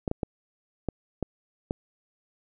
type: clicks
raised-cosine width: 2 ms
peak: -14 dBFS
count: 6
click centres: 0.078 / 0.114 / 0.232 / 0.887 / 1.227 / 1.709 s
effects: none